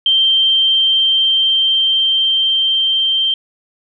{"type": "tone with level ramp", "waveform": "sine", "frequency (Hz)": 3142, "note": "G7", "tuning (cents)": 3, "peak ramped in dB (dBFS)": [-9, -12], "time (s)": [0.06, 3.34], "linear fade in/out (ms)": 2, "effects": []}